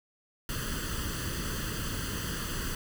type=noise with comb filter; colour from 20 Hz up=pink; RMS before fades=-34 dBFS; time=0.49-2.75 s; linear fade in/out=2 ms; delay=0.65 ms; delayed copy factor=+0.8; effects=none